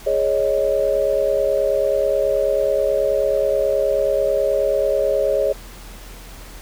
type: chord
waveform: sine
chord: Ab suspended fourth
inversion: none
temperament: just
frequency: 415.3 / 553.7 / 623 Hz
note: Ab4 / Db5 / Eb5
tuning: 0 / -2 / +2 cents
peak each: -22 / -18 / -21 dBFS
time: 0.06-5.53 s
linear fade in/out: 10 ms
effects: added 42 Hz sine -37 dBFS peak until 6.61 s + pink hiss -41 dBFS RMS until 6.61 s